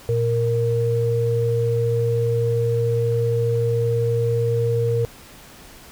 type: tone pair together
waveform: sine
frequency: 116.63 / 466.2 Hz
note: A#2 / A#4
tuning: +1 / 0 cents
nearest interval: 2 octaves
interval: 2399 cents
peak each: -20 dBFS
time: 0.09-5.05 s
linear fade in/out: 0 ms
effects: pink hiss -44 dBFS RMS until 5.91 s